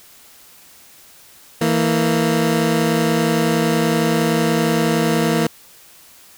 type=tone pair together; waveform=20% pulse; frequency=163.43 / 229.8 Hz; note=E3 / A#3; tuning=-15 / -25 cents; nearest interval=tritone; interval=590 cents; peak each=-13 dBFS; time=1.61-5.47 s; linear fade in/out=5 ms; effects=white hiss -46 dBFS RMS until 6.37 s